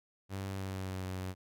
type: tone with pitch glide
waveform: sawtooth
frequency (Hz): 97 to 93.1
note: G2 to F#2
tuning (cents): -18 to +11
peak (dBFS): -33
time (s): 0.29-1.35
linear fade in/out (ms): 50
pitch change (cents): -71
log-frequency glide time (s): 0.51-1.04
effects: none